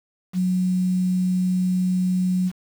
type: tone with quantisation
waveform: sine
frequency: 183.2 Hz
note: F#3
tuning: 17 cents flat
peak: -18 dBFS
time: 0.33-2.52 s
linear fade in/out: 50 ms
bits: 7
effects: none